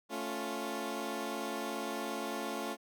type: chord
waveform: 15% pulse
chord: A augmented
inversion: none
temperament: equal with one note detuned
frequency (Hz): 220 / 277.2 / 351.5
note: A3 / C#4 / E#4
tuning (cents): 0 / 0 / +11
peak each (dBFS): -34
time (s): 0.09-2.77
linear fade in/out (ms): 50
effects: none